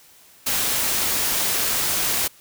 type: noise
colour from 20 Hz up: white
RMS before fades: -22 dBFS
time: 0.46-2.28 s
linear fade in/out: 10 ms
effects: white hiss -51 dBFS RMS until 2.4 s